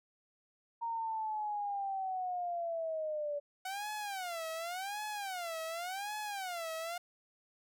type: linear sweep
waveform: sine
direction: down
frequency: 932.3 to 574 Hz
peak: -34 dBFS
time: 0.81-3.4 s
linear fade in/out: 20 ms
type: tone with vibrato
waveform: sawtooth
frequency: 740 Hz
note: F#5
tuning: in tune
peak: -34 dBFS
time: 3.65-6.98 s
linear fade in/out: 5 ms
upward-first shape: sine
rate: 0.89 Hz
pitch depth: 240 cents each way
effects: none